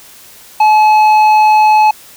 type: tone with tanh clipping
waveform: sine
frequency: 857 Hz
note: A5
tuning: 46 cents flat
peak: -6 dBFS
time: 0.6-1.91 s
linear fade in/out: 5 ms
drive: 8 dB
effects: white hiss -38 dBFS RMS until 2.16 s